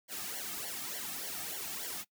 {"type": "noise with flanger", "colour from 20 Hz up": "white", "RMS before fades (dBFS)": -40, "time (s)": [0.08, 2.05], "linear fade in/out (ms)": 50, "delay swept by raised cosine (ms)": [0.78, 2.08], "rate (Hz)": 3.4, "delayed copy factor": -1, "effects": ["noise-tail reverb RT60 0.1 s tail -21 dB re dry"]}